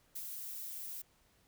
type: noise with ADSR envelope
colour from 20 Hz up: violet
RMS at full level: -41 dBFS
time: 0.15-1.02 s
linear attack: 11 ms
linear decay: 57 ms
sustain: -3 dB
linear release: 8 ms
effects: pink hiss -70 dBFS RMS until 1.47 s